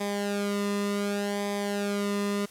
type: tone with flanger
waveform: sawtooth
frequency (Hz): 202.8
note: G#3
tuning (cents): -41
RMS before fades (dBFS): -29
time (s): 0-2.46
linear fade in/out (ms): 10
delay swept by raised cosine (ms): 0.71 to 1.31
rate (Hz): 0.67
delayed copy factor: -0.75
effects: white hiss -51 dBFS RMS until 2.5 s + low-pass 12000 Hz 12 dB/octave